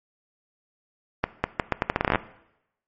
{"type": "accelerating click train", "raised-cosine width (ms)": 0.5, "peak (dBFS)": -5, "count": 15, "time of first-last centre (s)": [1.24, 2.157], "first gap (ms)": 200, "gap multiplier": 0.79, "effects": ["noise-tail reverb RT60 0.8 s tail -17 dB re dry", "MP3 32 kbps"]}